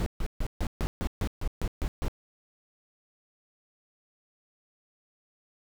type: noise bursts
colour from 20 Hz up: brown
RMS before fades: -28 dBFS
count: 11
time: 0-2.082 s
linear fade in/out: 0 ms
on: 62 ms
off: 140 ms
effects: none